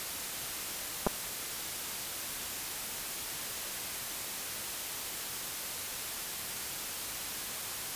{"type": "clicks", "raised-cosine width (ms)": 1, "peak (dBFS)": -13, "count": 2, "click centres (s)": [1.066, 1.071], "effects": ["white hiss -38 dBFS RMS until 7.95 s", "resampled to 32000 Hz"]}